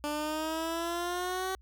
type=exponential sweep; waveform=15% pulse; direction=up; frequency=293.7 to 381.1 Hz; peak=-25 dBFS; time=0.04-1.55 s; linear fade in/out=0 ms; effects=added 60 Hz sine -54 dBFS peak until 1.61 s